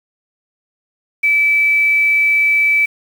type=tone with quantisation; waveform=sine; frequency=2308 Hz; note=D7; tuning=31 cents flat; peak=-10 dBFS; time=1.23-2.86 s; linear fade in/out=10 ms; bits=6; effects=none